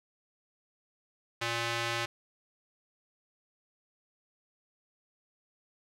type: tone with band-pass filter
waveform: square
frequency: 117.1 Hz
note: A#2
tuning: 8 cents sharp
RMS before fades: -33 dBFS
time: 1.41-2.06 s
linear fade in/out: 10 ms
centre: 2600 Hz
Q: 0.76
effects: none